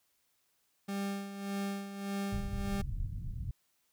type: tone with tremolo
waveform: 40% pulse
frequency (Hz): 198.5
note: G3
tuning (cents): +22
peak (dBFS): -32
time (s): 0.88-2.82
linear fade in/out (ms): 10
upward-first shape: sine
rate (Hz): 1.7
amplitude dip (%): 65
type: low-pass noise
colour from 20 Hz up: pink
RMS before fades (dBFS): -37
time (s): 2.32-3.51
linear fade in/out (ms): 5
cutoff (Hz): 140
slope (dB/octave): 24
effects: white hiss -75 dBFS RMS until 3.92 s